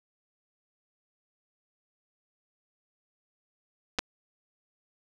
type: clicks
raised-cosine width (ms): 0.2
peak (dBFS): -10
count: 2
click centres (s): 3.987 / 3.991
effects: none